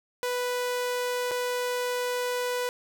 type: tone with dropouts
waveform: sawtooth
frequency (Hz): 493.9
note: B4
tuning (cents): 0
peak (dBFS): -23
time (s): 0.23-2.69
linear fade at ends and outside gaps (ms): 0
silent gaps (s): 1.311-1.315
effects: none